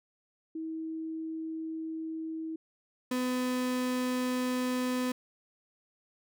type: tone pair in turn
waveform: sine / 35% pulse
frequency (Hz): 320.9 / 252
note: E4 / B3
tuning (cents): -46 / +35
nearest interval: major third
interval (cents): 419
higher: first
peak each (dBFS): -34 / -27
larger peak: second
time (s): 0.55-2.56 / 3.11-5.12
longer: neither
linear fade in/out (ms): 5
effects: none